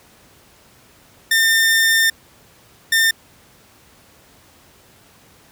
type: tone bursts at uneven times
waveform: sawtooth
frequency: 1805 Hz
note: A6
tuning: 44 cents sharp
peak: -9 dBFS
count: 2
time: 1.31-2.1 / 2.92-3.11 s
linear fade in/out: 5 ms
effects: pink hiss -50 dBFS RMS until 5.51 s + high-pass 60 Hz 12 dB/octave